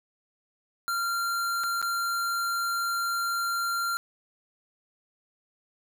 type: tone with dropouts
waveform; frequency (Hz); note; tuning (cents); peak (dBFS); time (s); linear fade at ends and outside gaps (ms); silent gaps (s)
square; 1382; F6; -19; -27; 0.88-3.97; 0; 1.636-1.639 / 1.816-1.826
effects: none